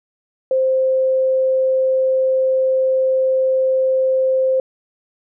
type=tone; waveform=sine; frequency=523.3 Hz; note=C5; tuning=in tune; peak=-13 dBFS; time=0.51-4.6 s; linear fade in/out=2 ms; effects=none